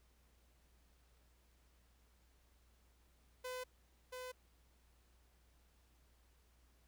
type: tone with echo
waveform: sawtooth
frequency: 506 Hz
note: B4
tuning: 42 cents sharp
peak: -39 dBFS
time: 3.44-3.64 s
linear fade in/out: 10 ms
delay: 680 ms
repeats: 1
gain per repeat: -3 dB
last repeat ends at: 4.32 s
effects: added 60 Hz sine -69 dBFS peak until 6.87 s + pink hiss -75 dBFS RMS until 6.87 s